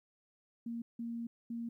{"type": "tone bursts at uneven times", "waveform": "sine", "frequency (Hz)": 233.1, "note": "A#3", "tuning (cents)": 0, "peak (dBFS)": -37, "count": 3, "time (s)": [[0.66, 0.82], [0.99, 1.27], [1.5, 1.69]], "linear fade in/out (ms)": 5, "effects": ["13-bit"]}